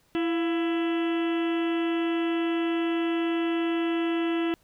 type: harmonic tone with a mistuned harmonic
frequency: 332.8 Hz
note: E4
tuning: 17 cents sharp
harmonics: 1 / 2 / 3 / 4 / 5 / 6 / 7 / 8 / 9 / 10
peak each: -24 / -37 / -41 / -40 / -42 / -42 / -50 / -40 / -43 / -46 dBFS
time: 0.15-4.54 s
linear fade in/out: 0 ms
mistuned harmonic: 2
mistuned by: +78 cents
effects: pink hiss -65 dBFS RMS until 4.63 s